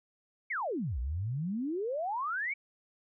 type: exponential two-way sweep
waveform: sine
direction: down then up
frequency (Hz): 2310 to 57.1 to 2310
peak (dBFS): -31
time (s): 0.5-2.54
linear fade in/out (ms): 10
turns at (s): 0.99
effects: none